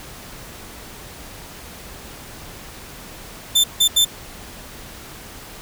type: tone bursts at uneven times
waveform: sawtooth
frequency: 3549 Hz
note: A7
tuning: 14 cents sharp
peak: -9 dBFS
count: 3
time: 3.55-3.64 / 3.8-3.88 / 3.96-4.05 s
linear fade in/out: 10 ms
effects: pink hiss -38 dBFS RMS until 5.61 s